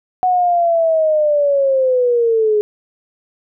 sine linear sweep, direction down, 740 to 415.3 Hz, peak -11 dBFS, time 0.23-2.61 s, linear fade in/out 0 ms, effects none

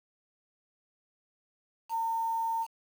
sine tone with quantisation, 910 Hz, A#5, 42 cents flat, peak -28 dBFS, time 1.89-2.67 s, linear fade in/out 50 ms, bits 8, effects none

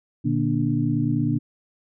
sine tone cluster, 119.8 / 149.9 / 237.9 / 294.1 Hz, A#2 / D3 / A#3 / D4, +48 / +36 / +35 / +3 cents, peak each -25 dBFS, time 0.24-1.39 s, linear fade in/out 20 ms, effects none

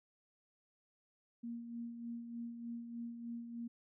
sine tone with tremolo, 234.6 Hz, A#3, 11 cents sharp, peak -40 dBFS, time 1.43-3.68 s, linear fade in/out 10 ms, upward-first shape sine, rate 3.3 Hz, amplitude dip 50%, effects none

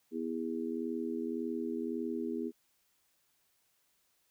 harmonic tone, 81.8 Hz, E2, 13 cents flat, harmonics 3 / 4 / 5, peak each -37 / -38 / -39 dBFS, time 0.11-2.52 s, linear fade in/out 50 ms, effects white hiss -74 dBFS RMS until 4.3 s

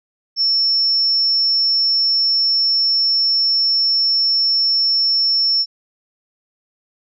sine tone, 5400 Hz, E8, 41 cents sharp, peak -13 dBFS, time 0.36-5.66 s, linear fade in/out 50 ms, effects none

